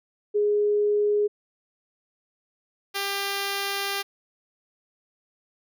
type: tone pair in turn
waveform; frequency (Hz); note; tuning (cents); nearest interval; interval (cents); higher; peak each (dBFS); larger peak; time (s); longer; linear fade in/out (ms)
sine / 5% pulse; 415.3 / 397.5; G#4 / G4; 0 / +24; minor second; 76; first; -19 / -15; second; 0.34-1.28 / 2.94-4.03; second; 20
effects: none